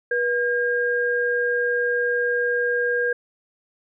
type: tone pair together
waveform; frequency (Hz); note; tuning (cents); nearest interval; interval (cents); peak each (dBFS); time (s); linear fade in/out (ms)
sine; 484.5 / 1615.6; B4 / G#6; -33 / -48; octave + major sixth; 2085; -22 / -22; 0.11-3.13; 5
effects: none